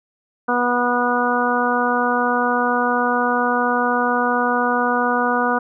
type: harmonic tone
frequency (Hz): 244.3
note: B3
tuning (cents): -19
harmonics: 1 / 2 / 3 / 4 / 5 / 6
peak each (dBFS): -23 / -23 / -23 / -23 / -23 / -23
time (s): 0.48-5.59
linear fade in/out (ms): 10
effects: none